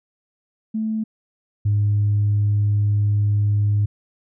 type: tone pair in turn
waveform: sine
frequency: 219 / 103.35 Hz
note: A3 / G#2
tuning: -8 / -8 cents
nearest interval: octave + minor second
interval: 1300 cents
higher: first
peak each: -20 / -14 dBFS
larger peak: second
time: 0.74-1.04 / 1.65-3.86 s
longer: second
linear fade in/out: 10 ms
effects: tanh soft clip ceiling -12 dBFS